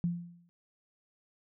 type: tone with exponential decay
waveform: sine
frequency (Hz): 172.8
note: F3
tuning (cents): -18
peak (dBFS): -25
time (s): 0.04-0.49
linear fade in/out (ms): 0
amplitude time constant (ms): 97
effects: none